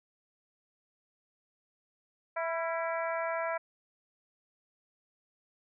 harmonic tone with a mistuned harmonic, 329.6 Hz, E4, in tune, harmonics 2 / 3 / 4 / 5 / 6 / 7, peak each -33 / -37 / -39 / -41 / -43 / -44 dBFS, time 2.36-3.58 s, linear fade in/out 10 ms, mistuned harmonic 4, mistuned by +38 cents, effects none

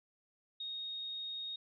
sine tone, 3729 Hz, A#7, in tune, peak -39 dBFS, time 0.6-1.56 s, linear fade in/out 5 ms, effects none

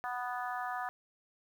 harmonic tone, 246.9 Hz, B3, in tune, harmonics 3 / 4 / 5 / 6 / 7, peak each -38 / -42 / -41 / -44 / -44 dBFS, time 0.04-0.89 s, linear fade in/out 0 ms, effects 10-bit

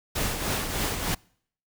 pink noise with tremolo, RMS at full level -26 dBFS, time 0.15-1.15 s, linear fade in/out 10 ms, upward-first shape triangle, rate 3.3 Hz, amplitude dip 55%, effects noise-tail reverb RT60 0.6 s tail -26 dB re dry

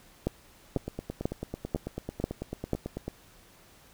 two click trains, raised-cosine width 2 ms, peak -20 / -13 dBFS, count 22 / 6, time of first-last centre 0.77-3.08 / 0.27-2.733 s, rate 9.09 / 2.03 Hz, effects pink hiss -57 dBFS RMS until 3.93 s

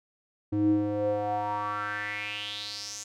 square tone with band-pass filter sweep, 103.83 Hz, G#2, in tune, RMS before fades -30 dBFS, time 0.52-3.04 s, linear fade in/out 10 ms, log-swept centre 250 to 6800 Hz, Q 5.4, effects none

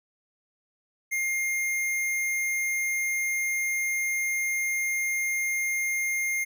square tone, 2120 Hz, C7, 22 cents sharp, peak -26 dBFS, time 1.11-6.45 s, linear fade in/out 20 ms, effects none

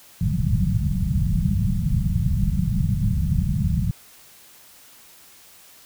white low-pass noise, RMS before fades -21 dBFS, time 0.21-3.91 s, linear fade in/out 0 ms, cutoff 200 Hz, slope 96 dB/octave, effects white hiss -49 dBFS RMS until 5.85 s

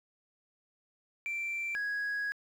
sine tone pair in turn, 2348 / 1660.3 Hz, D7 / G#6, -1 / -1 cents, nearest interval tritone, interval 600 cents, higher first, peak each -31 / -29 dBFS, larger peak second, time 1.26-1.75 / 1.75-2.32 s, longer second, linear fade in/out 0 ms, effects tanh soft clip ceiling -30 dBFS + 10-bit

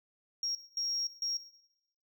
triangle tone bursts at uneven times, 5588 Hz, F8, in tune, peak -28 dBFS, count 3, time 0.43-0.55 / 0.77-1.07 / 1.22-1.37 s, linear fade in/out 2 ms, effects noise-tail reverb RT60 0.9 s tail -19 dB re dry + tanh soft clip ceiling -28 dBFS

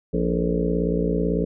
harmonic tone with a mistuned harmonic, 58 Hz, A#1, 8 cents flat, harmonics 1 / 3 / 4 / 5 / 6 / 7 / 8 / 9 / 10, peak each -28 / -24 / -31 / -28 / -35 / -26 / -30 / -31 / -39 dBFS, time 0.13-1.45 s, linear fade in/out 10 ms, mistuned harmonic 7, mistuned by +83 cents, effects none

